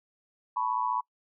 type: tone with amplitude modulation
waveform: sine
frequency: 987.8 Hz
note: B5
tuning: in tune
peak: -22 dBFS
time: 0.56-1.01 s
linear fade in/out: 10 ms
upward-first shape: sine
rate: 115 Hz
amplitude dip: 100%
effects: noise-tail reverb RT60 0.1 s tail -25 dB re dry